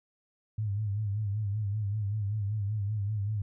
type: tone with vibrato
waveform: sine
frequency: 103.83 Hz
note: G#2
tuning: in tune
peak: -28 dBFS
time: 0.58-3.42 s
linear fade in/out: 5 ms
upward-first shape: sine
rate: 5.2 Hz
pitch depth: 87 cents each way
effects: none